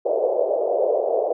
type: band-pass noise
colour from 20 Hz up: white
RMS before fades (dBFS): -21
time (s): 0.05-1.33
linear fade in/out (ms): 10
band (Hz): 420 to 650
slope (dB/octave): 48
effects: none